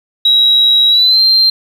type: tone with pitch glide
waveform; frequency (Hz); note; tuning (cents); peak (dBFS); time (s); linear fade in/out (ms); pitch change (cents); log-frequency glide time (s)
sine; 3856 to 4157; B7 to C8; -42 to -12; -5; 0.25-1.5; 5; +130; 0.89-1.21
effects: tanh soft clip ceiling -1 dBFS + 7-bit